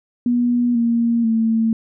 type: tone with pitch steps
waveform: sine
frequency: 242.2 / 233.4 / 224.9 Hz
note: B3 / A#3 / A3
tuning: -34 / +2 / +38 cents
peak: -14 dBFS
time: 0.26-1.73 s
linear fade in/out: 2 ms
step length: 490 ms
effects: none